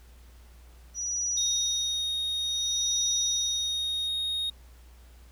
sine tone with tremolo, 5840 Hz, F#8, 24 cents flat, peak -26 dBFS, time 0.94-4.09 s, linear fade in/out 50 ms, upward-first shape sine, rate 0.58 Hz, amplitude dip 95%
triangle tone, 3729 Hz, A#7, in tune, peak -26 dBFS, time 1.37-4.5 s, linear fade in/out 5 ms
effects added 60 Hz sine -49 dBFS peak until 5.31 s + pink hiss -60 dBFS RMS until 5.31 s

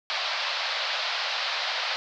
white band-pass noise, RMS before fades -29 dBFS, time 0.1-1.96 s, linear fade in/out 0 ms, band 560 to 4800 Hz, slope 48 dB/octave, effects none

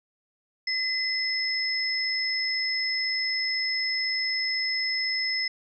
sine tone pair together, 2035 / 5199 Hz, C7 / E8, -49 / -25 cents, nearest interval octave + major third, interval 1624 cents, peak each -28 / -27 dBFS, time 0.67-5.48 s, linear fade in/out 5 ms, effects none

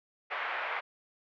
white band-pass noise, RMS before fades -35 dBFS, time 0.3-0.81 s, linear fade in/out 20 ms, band 580 to 2300 Hz, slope 24 dB/octave, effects low-pass 4000 Hz 12 dB/octave

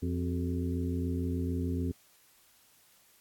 harmonic tone with a mistuned harmonic, 86.8 Hz, F2, 10 cents flat, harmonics 1 / 2 / 3 / 4 / 5, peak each -32 / -38 / -34 / -41 / -44 dBFS, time 0.02-1.92 s, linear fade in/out 10 ms, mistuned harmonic 4, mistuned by +110 cents, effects white hiss -63 dBFS RMS until 3.2 s + AAC 64 kbps

